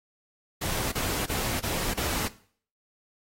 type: noise bursts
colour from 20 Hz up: pink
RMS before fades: -30 dBFS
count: 5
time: 0.61-2.28 s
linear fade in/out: 10 ms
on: 310 ms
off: 30 ms
effects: noise-tail reverb RT60 0.5 s tail -17 dB re dry + AAC 48 kbps